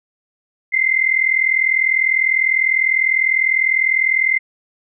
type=tone pair together; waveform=sine; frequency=2060 / 2100 Hz; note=C7 / C7; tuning=-28 / +6 cents; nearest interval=unison; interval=34 cents; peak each=-16 dBFS; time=0.72-4.39 s; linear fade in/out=20 ms; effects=none